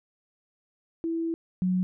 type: tone pair in turn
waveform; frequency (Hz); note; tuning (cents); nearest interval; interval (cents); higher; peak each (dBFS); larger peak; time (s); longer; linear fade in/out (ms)
sine; 330 / 183.56; E4 / F#3; +2 / -14; minor seventh; 1016; first; -26 / -22; second; 1.04-1.34 / 1.62-1.83; first; 0
effects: none